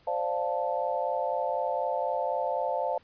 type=chord; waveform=sine; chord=D minor seventh; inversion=third; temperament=equal; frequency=523.3 / 587.3 / 698.5 / 880 Hz; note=C5 / D5 / F5 / A5; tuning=0 / 0 / 0 / 0 cents; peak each=-32 dBFS; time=0.07-2.98 s; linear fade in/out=5 ms; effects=pink hiss -62 dBFS RMS until 3.03 s + resampled to 11025 Hz